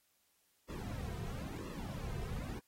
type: noise with flanger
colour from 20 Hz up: brown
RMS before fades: -42 dBFS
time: 0.68-2.6 s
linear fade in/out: 20 ms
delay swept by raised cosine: 1.3 to 3.6 ms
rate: 1 Hz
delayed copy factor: -1
effects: white hiss -75 dBFS RMS until 2.67 s + AAC 48 kbps